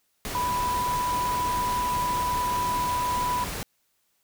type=tone in noise; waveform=sine; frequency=987.8 Hz; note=B5; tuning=in tune; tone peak=-24 dBFS; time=0.35-3.44 s; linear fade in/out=0 ms; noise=pink; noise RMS=-33 dBFS; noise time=0.25-3.63 s; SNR=+6 dB; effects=white hiss -71 dBFS RMS until 4.23 s